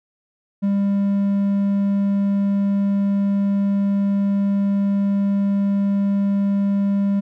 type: tone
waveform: triangle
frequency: 199.4 Hz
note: G3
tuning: 30 cents sharp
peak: -14 dBFS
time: 0.62-7.21 s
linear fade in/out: 20 ms
effects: none